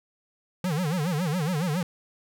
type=tone with vibrato; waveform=square; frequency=164.9 Hz; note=E3; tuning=1 cent sharp; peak=-25 dBFS; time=0.64-1.83 s; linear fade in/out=2 ms; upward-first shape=sine; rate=7.2 Hz; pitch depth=230 cents each way; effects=none